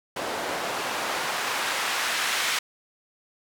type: noise with band-pass filter sweep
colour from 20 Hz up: white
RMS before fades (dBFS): -28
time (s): 0.16-2.59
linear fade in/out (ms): 5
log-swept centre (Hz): 520 to 2000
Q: 0.8
effects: none